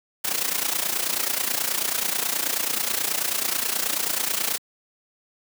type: noise with amplitude modulation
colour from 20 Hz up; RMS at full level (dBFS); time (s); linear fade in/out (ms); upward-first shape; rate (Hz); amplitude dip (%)
white; -22; 0.24-4.58; 10; sine; 29.3; 75
effects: high-pass 200 Hz 12 dB/octave